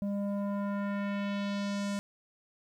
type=tone with low-pass filter sweep; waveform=square; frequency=201.3 Hz; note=G3; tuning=46 cents sharp; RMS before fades=-33 dBFS; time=0.02-1.99 s; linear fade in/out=0 ms; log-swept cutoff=460 to 8500 Hz; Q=1.4; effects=11-bit